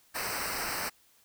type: noise with comb filter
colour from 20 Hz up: pink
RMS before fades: -34 dBFS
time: 0.14-0.9 s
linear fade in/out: 20 ms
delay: 0.29 ms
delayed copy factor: -0.85
effects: white hiss -64 dBFS RMS until 1.24 s